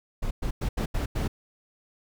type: noise bursts at uneven times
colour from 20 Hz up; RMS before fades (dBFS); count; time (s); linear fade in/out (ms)
brown; -27; 6; 0.22-0.31 / 0.42-0.51 / 0.61-0.69 / 0.77-0.86 / 0.94-1.06 / 1.15-1.28; 10
effects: none